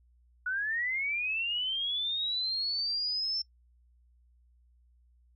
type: linear sweep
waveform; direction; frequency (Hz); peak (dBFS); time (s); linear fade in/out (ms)
sine; up; 1452 to 5370; -29; 0.46-3.42; 5
effects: noise-tail reverb RT60 0.1 s tail -24 dB re dry + added 60 Hz sine -61 dBFS peak until 5.35 s